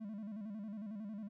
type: tone with vibrato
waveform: triangle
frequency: 210 Hz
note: G#3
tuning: 19 cents sharp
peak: -40 dBFS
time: 0-1.29 s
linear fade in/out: 20 ms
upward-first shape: square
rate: 11 Hz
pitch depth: 89 cents each way
effects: none